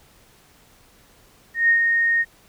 sine tone with ADSR envelope, 1853 Hz, A#6, 11 cents flat, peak -12 dBFS, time 1.54-2.25 s, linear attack 150 ms, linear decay 97 ms, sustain -4 dB, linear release 41 ms, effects pink hiss -54 dBFS RMS until 2.48 s

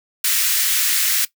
white high-pass noise, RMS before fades -18 dBFS, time 0.24-1.25 s, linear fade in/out 5 ms, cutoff 1500 Hz, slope 24 dB/octave, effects noise-tail reverb RT60 0.1 s tail -17 dB re dry

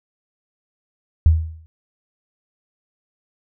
sine tone with exponential decay, 80.2 Hz, E2, 47 cents flat, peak -6 dBFS, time 1.26-1.66 s, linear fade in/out 0 ms, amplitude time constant 85 ms, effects none

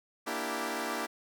10% pulse chord, E half-diminished seventh, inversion second, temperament equal with one note detuned, 233.1 / 292.1 / 329.6 / 392 Hz, Bb3 / D4 / E4 / G4, 0 / -9 / 0 / 0 cents, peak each -30 dBFS, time 0.26-1.07 s, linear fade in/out 20 ms, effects none

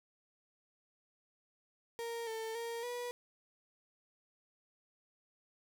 35% pulse tone with pitch steps, 464.9 / 446.1 / 464.8 / 486.3 Hz, A#4 / A4 / A#4 / B4, -5 / +24 / -5 / -27 cents, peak -37 dBFS, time 1.99-3.11 s, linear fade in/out 0 ms, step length 280 ms, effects none

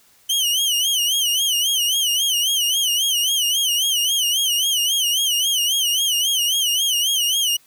sawtooth tone with vibrato, 3045 Hz, F#7, 49 cents sharp, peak -14 dBFS, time 0.29-7.57 s, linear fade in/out 10 ms, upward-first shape sine, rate 3.7 Hz, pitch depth 130 cents each way, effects white hiss -55 dBFS RMS until 7.66 s

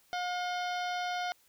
harmonic tone with a mistuned harmonic, 717 Hz, F5, 45 cents sharp, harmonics 1 / 2 / 3 / 4 / 5 / 6 / 7 / 8, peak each -33 / -39 / -43 / -45 / -47 / -49 / -50 / -51 dBFS, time 0.13-1.32 s, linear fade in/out 0 ms, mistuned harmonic 4, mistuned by +120 cents, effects white hiss -66 dBFS RMS until 1.48 s

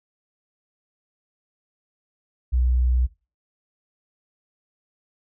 sine tone, 62.1 Hz, B1, 10 cents sharp, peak -17 dBFS, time 2.52-3.07 s, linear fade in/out 20 ms, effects noise-tail reverb RT60 0.3 s tail -19 dB re dry

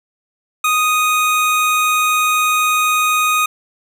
25% pulse tone, 1244 Hz, D#6, 1 cent flat, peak -9 dBFS, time 0.64-3.46 s, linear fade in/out 5 ms, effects none

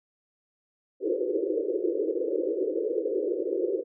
pink band-pass noise, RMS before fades -28 dBFS, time 1-3.84 s, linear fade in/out 50 ms, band 320 to 530 Hz, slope 96 dB/octave, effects none

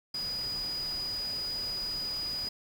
sine tone in noise, 4932 Hz, D#8, 16 cents flat, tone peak -32 dBFS, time 0.14-2.49 s, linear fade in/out 5 ms, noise pink, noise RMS -45 dBFS, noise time 0.14-2.49 s, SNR +10 dB, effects none

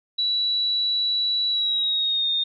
sine tone with pitch glide, 3931 to 3668 Hz, B7 to A#7, -9 to -29 cents, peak -20 dBFS, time 0.18-2.44 s, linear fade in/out 10 ms, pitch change -120 cents, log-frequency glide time 1.49-2.29 s, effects none

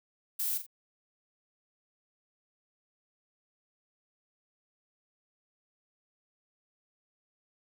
violet noise with echo, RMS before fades -32 dBFS, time 0.39-0.58 s, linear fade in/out 10 ms, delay 43 ms, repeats 2, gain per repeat -9 dB, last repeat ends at 0.666 s, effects none

